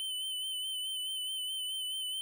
square tone with vibrato, 3047 Hz, G7, 50 cents flat, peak -35 dBFS, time 0-2.21 s, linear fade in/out 0 ms, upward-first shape sine, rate 4.7 Hz, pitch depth 37 cents each way, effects none

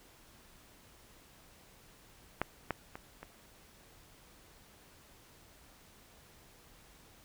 clicks, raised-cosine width 0.5 ms, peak -15 / -17 / -28 / -30 dBFS, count 4, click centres 2.416 / 2.707 / 2.955 / 3.23 s, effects pink hiss -60 dBFS RMS until 7.24 s

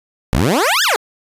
15% pulse exponential two-way sweep, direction up then down, 50.3 to 1832 to 386.6 Hz, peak -6 dBFS, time 0.33-0.96 s, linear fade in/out 0 ms, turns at 0.83 s, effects resampled to 32000 Hz

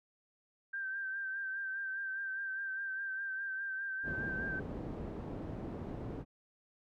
sine tone with vibrato, 1568 Hz, G6, in tune, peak -36 dBFS, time 0.73-4.6 s, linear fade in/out 10 ms, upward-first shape sine, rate 4.9 Hz, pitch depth 34 cents each way
white low-pass noise, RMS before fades -42 dBFS, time 4.03-6.25 s, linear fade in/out 50 ms, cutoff 330 Hz, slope 12 dB/octave
effects none

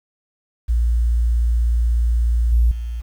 sine tone with level steps, 58.27 Hz, A#1, in tune, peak -14 / -11 / -23 dBFS, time 0.68-3.02 s, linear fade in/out 20 ms, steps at 2.52 / 2.71 s, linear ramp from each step 5 ms, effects 8-bit

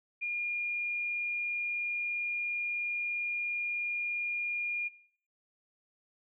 sine tone, 2419 Hz, D#7, 49 cents flat, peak -31 dBFS, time 0.21-4.89 s, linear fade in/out 20 ms, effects noise-tail reverb RT60 0.6 s tail -18 dB re dry

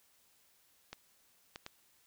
clicks, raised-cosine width 0.2 ms, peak -26 dBFS, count 3, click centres 0.93 / 1.559 / 1.664 s, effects white hiss -69 dBFS RMS until 2.06 s

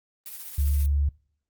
blue noise with tremolo, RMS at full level -37 dBFS, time 0.26-0.86 s, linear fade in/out 0 ms, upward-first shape triangle, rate 15 Hz, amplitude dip 50%
sine tone, 71.5 Hz, D2, 46 cents flat, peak -20 dBFS, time 0.58-1.09 s, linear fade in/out 5 ms
effects noise-tail reverb RT60 0.5 s tail -24 dB re dry + Opus 32 kbps

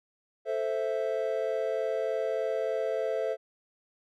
triangle chord, A minor, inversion none, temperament equal, 440 / 523.3 / 659.3 Hz, A4 / C5 / E5, 0 / 0 / 0 cents, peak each -30 dBFS, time 0.45-3.37 s, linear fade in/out 50 ms, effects none

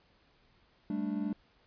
triangle chord, G suspended second, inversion none, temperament equal with one note detuned, 198.28 / 220 / 293.7 Hz, G3 / A3 / D4, +20 / 0 / 0 cents, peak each -34 dBFS, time 0.9-1.33 s, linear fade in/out 2 ms, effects pink hiss -67 dBFS RMS until 1.66 s + resampled to 11025 Hz

